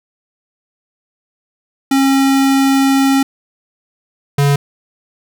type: tone pair in turn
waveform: square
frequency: 271.3 / 141.98 Hz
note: C#4 / C#3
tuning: -37 / +42 cents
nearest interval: major seventh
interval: 1121 cents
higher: first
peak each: -10 dBFS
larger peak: neither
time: 1.91-3.23 / 4.38-4.56 s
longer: first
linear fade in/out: 5 ms
effects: none